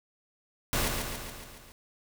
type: noise with echo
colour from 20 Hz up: pink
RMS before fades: -28 dBFS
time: 0.73-0.88 s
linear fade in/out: 0 ms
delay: 140 ms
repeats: 6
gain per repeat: -4 dB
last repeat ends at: 1.72 s
effects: none